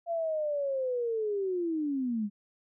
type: linear sweep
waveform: sine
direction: down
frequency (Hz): 687 to 198.4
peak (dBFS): -28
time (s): 0.06-2.3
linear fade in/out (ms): 50
effects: none